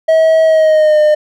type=tone with pitch glide; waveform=triangle; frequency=642 to 606 Hz; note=E5 to D#5; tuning=-46 to -46 cents; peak=-4 dBFS; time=0.08-1.15 s; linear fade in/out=10 ms; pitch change=-100 cents; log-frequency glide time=0.44-1 s; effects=none